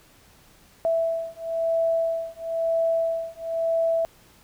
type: beating tone pair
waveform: sine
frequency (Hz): 659.3 / 660.3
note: E5 / E5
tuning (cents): 0 / +3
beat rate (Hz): 1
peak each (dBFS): -25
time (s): 0.85-4.05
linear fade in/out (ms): 0
effects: pink hiss -55 dBFS RMS until 4.43 s